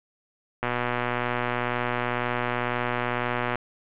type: click train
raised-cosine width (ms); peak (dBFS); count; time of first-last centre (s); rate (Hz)
0.5; -11; 358; 0.63-3.556; 122
effects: resampled to 8000 Hz + 7-bit